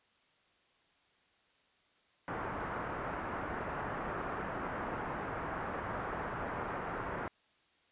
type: low-pass noise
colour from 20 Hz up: white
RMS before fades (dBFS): -39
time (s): 2.28-7.28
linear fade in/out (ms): 0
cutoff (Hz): 1500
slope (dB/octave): 24
effects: white hiss -70 dBFS RMS until 7.91 s + resampled to 8000 Hz